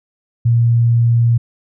sine tone, 117.5 Hz, A#2, 14 cents sharp, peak -9 dBFS, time 0.45-1.38 s, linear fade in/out 10 ms, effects none

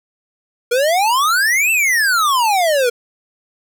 square exponential two-way sweep, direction up then down, 466.1 to 2709 to 466.1 Hz, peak -13 dBFS, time 0.71-2.9 s, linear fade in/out 10 ms, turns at 1.71 s, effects none

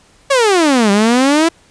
sawtooth exponential two-way sweep, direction down then up, 572 to 196 to 339.1 Hz, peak -5 dBFS, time 0.3-1.49 s, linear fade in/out 10 ms, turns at 0.91 s, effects pink hiss -49 dBFS RMS until 1.7 s + resampled to 22050 Hz

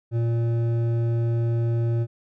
sine tone with hard clipping, 116.54 Hz, A#2, in tune, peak -22 dBFS, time 0.11-2.07 s, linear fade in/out 50 ms, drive 9 dB, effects none

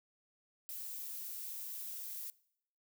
violet noise, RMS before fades -44 dBFS, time 0.69-2.3 s, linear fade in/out 0 ms, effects noise-tail reverb RT60 0.7 s tail -22 dB re dry

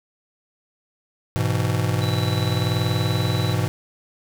square chord, E major, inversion first, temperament just, 103.01 / 123.61 / 164.81 Hz, G#2 / B2 / E3, -14 / +2 / 0 cents, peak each -24 / -24 / -27 dBFS, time 1.36-3.68 s, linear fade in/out 0 ms
triangle tone, 3951 Hz, B7, in tune, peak -30 dBFS, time 2.01-3.54 s, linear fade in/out 10 ms
effects none

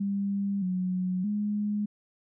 sine tone with pitch steps, 199.2 / 183.5 / 207.9 Hz, G3 / F#3 / G#3, +28 / -14 / +2 cents, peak -26 dBFS, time 0-1.86 s, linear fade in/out 10 ms, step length 620 ms, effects none

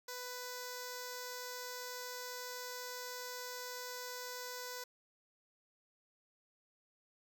5% pulse tone with notch filter, 497.1 Hz, B4, 11 cents sharp, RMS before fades -45 dBFS, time 0.08-4.84 s, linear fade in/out 5 ms, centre 2800 Hz, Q 0.93, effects none

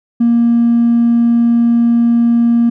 sine tone with hard clipping, 234.8 Hz, A#3, 13 cents sharp, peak -8 dBFS, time 0.2-2.7 s, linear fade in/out 10 ms, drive 1 dB, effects none

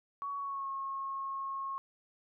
sine tone with pitch glide, 1122 to 1086.9 Hz, C#6 to C#6, +21 to -34 cents, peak -35 dBFS, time 0.22-1.78 s, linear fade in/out 0 ms, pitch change -55 cents, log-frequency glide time 0.38-0.69 s, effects none

